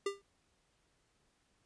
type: tone with exponential decay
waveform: square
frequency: 398.6 Hz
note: G4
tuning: 29 cents sharp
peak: -30 dBFS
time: 0.06-0.22 s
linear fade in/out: 5 ms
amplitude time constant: 34 ms
effects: pink hiss -75 dBFS RMS until 1.65 s + resampled to 22050 Hz